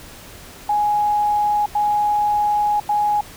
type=tone bursts at uneven times; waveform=sine; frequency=833 Hz; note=G#5; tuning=5 cents sharp; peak=-15 dBFS; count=3; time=0.69-1.66 / 1.75-2.8 / 2.89-3.21 s; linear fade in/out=5 ms; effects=pink hiss -40 dBFS RMS until 3.36 s